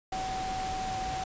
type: tone in noise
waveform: sine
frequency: 756 Hz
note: F#5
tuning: 37 cents sharp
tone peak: -32 dBFS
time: 0.12-1.24 s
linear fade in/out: 5 ms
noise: pink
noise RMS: -38 dBFS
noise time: 0.12-1.24 s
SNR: +3 dB
effects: resampled to 16000 Hz